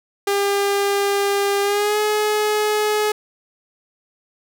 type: tone with pitch glide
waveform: sawtooth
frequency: 401 to 423.4 Hz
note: G4 to G#4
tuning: +39 to +33 cents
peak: -13 dBFS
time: 0.27-3.12 s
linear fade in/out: 5 ms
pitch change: +94 cents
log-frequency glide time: 1.62-1.99 s
effects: none